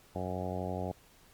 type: harmonic tone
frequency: 91.9 Hz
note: F#2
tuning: 11 cents flat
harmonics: 1 / 2 / 3 / 4 / 5 / 6 / 7 / 8 / 9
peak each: -39 / -40 / -44 / -44 / -43 / -43 / -42 / -43 / -46 dBFS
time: 0.15-0.92 s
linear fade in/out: 5 ms
effects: pink hiss -61 dBFS RMS until 1.33 s + Opus 48 kbps